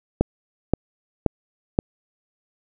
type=click train; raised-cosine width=2 ms; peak=-3 dBFS; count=4; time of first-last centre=0.21-1.789 s; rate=1.9 Hz; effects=none